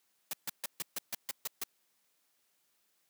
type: noise bursts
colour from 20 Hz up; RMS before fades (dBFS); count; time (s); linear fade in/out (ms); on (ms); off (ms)
white; -36; 9; 0.31-1.637; 2; 23; 140
effects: white hiss -75 dBFS RMS until 3.09 s + high-pass 150 Hz 12 dB/octave